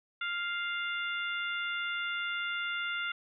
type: harmonic tone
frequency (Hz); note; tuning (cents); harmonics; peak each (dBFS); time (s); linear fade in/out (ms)
699; F5; +1; 2 / 3 / 4 / 5; -34 / -38 / -40 / -42; 0.21-3.12; 5
effects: none